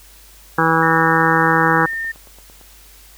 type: harmonic tone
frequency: 162.8 Hz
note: E3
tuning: 21 cents flat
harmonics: 1 / 2 / 3 / 5 / 6 / 7 / 8 / 9 / 10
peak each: -21 / -21 / -21 / -21 / -21 / -21 / -21 / -21 / -21 dBFS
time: 0.58-1.86 s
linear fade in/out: 5 ms
type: tone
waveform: sine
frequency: 1815 Hz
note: A#6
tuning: 47 cents flat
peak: -21 dBFS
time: 0.82-2.12 s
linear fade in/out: 10 ms
type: click train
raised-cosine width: 1 ms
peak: -31 dBFS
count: 11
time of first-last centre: 1.48-2.613 s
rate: 8.83 Hz
effects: added 50 Hz sine -46 dBFS peak until 3.17 s + white hiss -46 dBFS RMS until 3.17 s